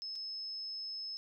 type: tone with dropouts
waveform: sine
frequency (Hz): 5200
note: E8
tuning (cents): -24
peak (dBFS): -39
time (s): 0.02-1.17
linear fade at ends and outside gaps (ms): 0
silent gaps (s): 0.155-0.159
effects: none